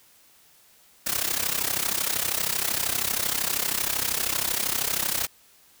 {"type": "noise with amplitude modulation", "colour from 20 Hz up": "white", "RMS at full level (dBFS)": -23, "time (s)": [1.06, 5.27], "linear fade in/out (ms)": 10, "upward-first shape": "sine", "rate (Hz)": 32.8, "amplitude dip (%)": 80, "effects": ["white hiss -57 dBFS RMS until 5.8 s"]}